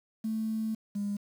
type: tone pair in turn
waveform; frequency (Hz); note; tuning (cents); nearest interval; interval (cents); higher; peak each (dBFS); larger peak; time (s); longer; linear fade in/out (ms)
triangle; 220 / 203.3; A3 / G#3; 0 / -37; minor second; 137; first; -25 / -26; first; 0.24-0.75 / 0.95-1.17; first; 10
effects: tanh soft clip ceiling -27 dBFS + 9-bit